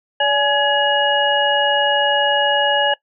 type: tone cluster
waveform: sine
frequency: 573 / 841 / 1681 / 2888 Hz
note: D5 / G#5 / G#6 / F#7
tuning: -43 / +22 / +20 / -43 cents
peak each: -19 dBFS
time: 0.2-2.94 s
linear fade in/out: 5 ms
effects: noise-tail reverb RT60 0.1 s tail -22 dB re dry